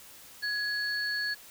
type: tone pair together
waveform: sine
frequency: 1676 / 4417 Hz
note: G#6 / C#8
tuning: +15 / -7 cents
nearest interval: octave + perfect fourth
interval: 1678 cents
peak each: -30 / -34 dBFS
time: 0.42-1.35 s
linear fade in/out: 20 ms
effects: white hiss -51 dBFS RMS until 1.5 s